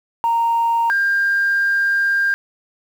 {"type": "tone pair in turn", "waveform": "sine", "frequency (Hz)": [927, 1599.1], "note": ["A#5", "G6"], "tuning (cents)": [-10, 34], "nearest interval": "major sixth", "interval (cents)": 944, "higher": "second", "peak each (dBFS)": -13, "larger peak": "neither", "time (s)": [[0.24, 0.9], [0.9, 2.34]], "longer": "second", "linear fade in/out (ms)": 0, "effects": ["tanh soft clip ceiling -11 dBFS", "7-bit"]}